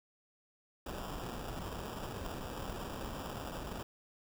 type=noise with sample-and-hold; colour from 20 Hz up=pink; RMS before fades=-42 dBFS; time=0.86-3.83 s; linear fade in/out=5 ms; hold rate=2100 Hz; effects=none

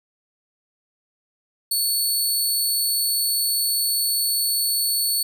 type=tone; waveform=15% pulse; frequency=4435 Hz; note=C#8; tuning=in tune; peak=-13 dBFS; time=1.71-5.23 s; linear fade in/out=5 ms; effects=none

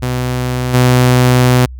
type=tone with level steps; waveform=sawtooth; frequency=125.5 Hz; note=B2; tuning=28 cents sharp; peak=-11 / -3 dBFS; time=0.02-1.66 s; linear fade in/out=10 ms; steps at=0.73 s; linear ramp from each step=20 ms; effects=added 63 Hz sine -26 dBFS peak until 1.79 s

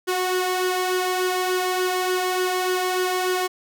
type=tone with flanger; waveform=sawtooth; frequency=367.2 Hz; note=F#4; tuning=13 cents flat; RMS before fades=-23 dBFS; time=0.07-3.48 s; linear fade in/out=20 ms; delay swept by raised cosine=0.61 to 1.81 ms; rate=3.4 Hz; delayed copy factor=+0.55; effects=none

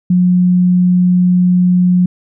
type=tone; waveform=sine; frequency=180 Hz; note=F#3; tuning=47 cents flat; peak=-7 dBFS; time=0.1-2.06 s; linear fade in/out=5 ms; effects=none

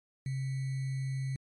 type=tone with sample-and-hold; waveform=sine; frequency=133.4 Hz; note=C3; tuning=34 cents sharp; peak=-31 dBFS; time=0.26-1.36 s; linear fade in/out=2 ms; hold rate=2100 Hz; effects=MP3 48 kbps

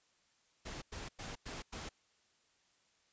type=noise bursts; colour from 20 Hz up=pink; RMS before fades=-45 dBFS; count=5; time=0.65-1.892 s; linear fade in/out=10 ms; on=170 ms; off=98 ms; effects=white hiss -73 dBFS RMS until 3.12 s + resampled to 16000 Hz

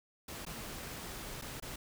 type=noise with dropouts; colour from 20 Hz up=pink; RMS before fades=-44 dBFS; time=0.28-1.76 s; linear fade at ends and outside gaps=5 ms; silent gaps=0.452-0.464 / 1.415-1.42 / 1.601-1.623 s; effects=none

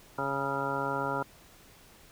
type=harmonic tone; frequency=138.1 Hz; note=C#3; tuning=6 cents flat; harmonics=1 / 2 / 3 / 4 / 5 / 6 / 7 / 9 / 10; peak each=-40 / -39 / -38 / -37 / -41 / -39 / -35 / -40 / -35 dBFS; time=0.18-1.23 s; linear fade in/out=5 ms; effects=pink hiss -56 dBFS RMS until 2.11 s

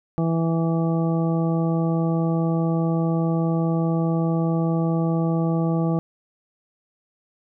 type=harmonic tone; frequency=164.81 Hz; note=E3; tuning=in tune; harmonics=1 / 2 / 3 / 4 / 5 / 7; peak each=-20 / -26 / -30 / -32 / -34 / -37 dBFS; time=0.18-5.99 s; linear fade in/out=0 ms; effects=none

